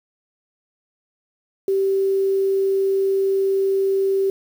sine tone with quantisation, 388.5 Hz, G4, 16 cents flat, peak -16 dBFS, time 1.68-4.3 s, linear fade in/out 2 ms, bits 7, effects none

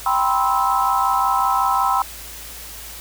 sine chord, C major seventh, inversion second, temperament just, 784.9 / 981.1 / 1046.5 / 1308.1 Hz, G5 / B5 / C6 / E6, +2 / -12 / 0 / -14 cents, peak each -21 dBFS, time 0.06-2.02 s, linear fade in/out 2 ms, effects added 56 Hz sine -41 dBFS peak until 3 s + white hiss -36 dBFS RMS until 3 s

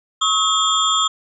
sine tone cluster, 1099 / 1283 / 3257 / 3506 / 7180 Hz, C#6 / E6 / G#7 / A7 / A8, -15 / -47 / -34 / -7 / +34 cents, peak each -23 / -19 / -19 / -24 / -24 dBFS, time 0.21-1.08 s, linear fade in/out 10 ms, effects none

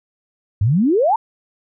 sine exponential sweep, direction up, 92.5 to 951 Hz, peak -12 dBFS, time 0.61-1.16 s, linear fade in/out 5 ms, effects none

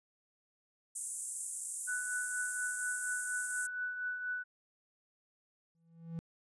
white band-pass noise, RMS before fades -41 dBFS, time 0.95-3.67 s, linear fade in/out 10 ms, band 7600 to 10000 Hz, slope 48 dB/octave
sine tone with tremolo, 1487 Hz, F#6, 8 cents sharp, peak -33 dBFS, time 1.87-4.44 s, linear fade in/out 20 ms, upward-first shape triangle, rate 4.2 Hz, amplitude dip 55%
triangle tone with exponential growth, 165.7 Hz, E3, 9 cents sharp, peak -33 dBFS, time 5.75-6.19 s, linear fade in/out 0 ms, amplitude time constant 95 ms
effects resampled to 24000 Hz

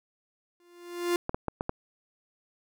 45% pulse tone with exponential growth, 349.2 Hz, F4, in tune, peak -22 dBFS, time 0.6-1.16 s, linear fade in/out 1 ms, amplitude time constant 120 ms
clicks, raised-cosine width 1 ms, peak -15 dBFS, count 5, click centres 1.294 / 1.345 / 1.483 / 1.609 / 1.694 s
effects none

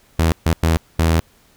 sawtooth tone bursts at uneven times, 81.6 Hz, E2, 17 cents flat, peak -9 dBFS, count 4, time 0.19-0.32 / 0.46-0.53 / 0.63-0.77 / 0.99-1.2 s, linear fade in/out 0 ms, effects pink hiss -54 dBFS RMS until 1.56 s

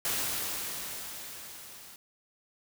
white noise with level ramp, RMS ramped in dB -30 to -50 dBFS, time 0.05-1.96 s, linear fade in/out 2 ms, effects none

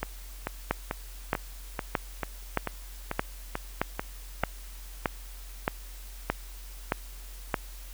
two click trains, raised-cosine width 0.5 ms, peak -14 / -9 dBFS, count 11 / 12, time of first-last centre 0.03-4.435 / 0.71-7.542 s, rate 2.27 / 1.61 Hz, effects added 44 Hz sine -41 dBFS peak until 7.93 s + white hiss -50 dBFS RMS until 7.93 s

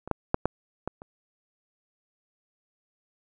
clicks, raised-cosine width 1 ms, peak -24 / -10 / -7 / -9 / -16 / -28 dBFS, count 6, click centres 0.076 / 0.113 / 0.344 / 0.456 / 0.876 / 1.019 s, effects none

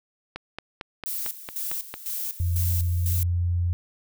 click train, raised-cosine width 0.3 ms, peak -17 dBFS, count 8, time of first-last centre 0.36-1.94 s, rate 4.43 Hz
violet noise with tremolo, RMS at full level -30 dBFS, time 1.06-3.23 s, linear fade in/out 0 ms, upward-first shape square, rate 2 Hz, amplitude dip 75%
sine tone, 87.31 Hz, F2, in tune, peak -21 dBFS, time 2.4-3.73 s, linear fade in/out 0 ms
effects none

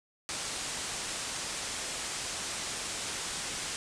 white low-pass noise, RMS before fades -37 dBFS, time 0.29-3.76 s, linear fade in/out 0 ms, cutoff 9200 Hz, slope 48 dB/octave, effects none

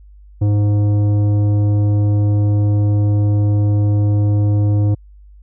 sine tone with tanh clipping, 103.4 Hz, G#2, 7 cents flat, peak -13 dBFS, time 0.41-4.95 s, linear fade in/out 10 ms, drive 11 dB, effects added 50 Hz sine -39 dBFS peak until 5.42 s

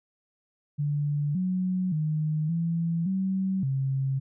sine tone with pitch steps, 146.1 / 184.3 / 154.1 / 167.1 / 190.5 / 134.8 Hz, D3 / F#3 / D#3 / E3 / G3 / C#3, -9 / -7 / -16 / +24 / -49 / -48 cents, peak -24 dBFS, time 0.78-4.2 s, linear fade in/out 20 ms, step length 570 ms, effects none

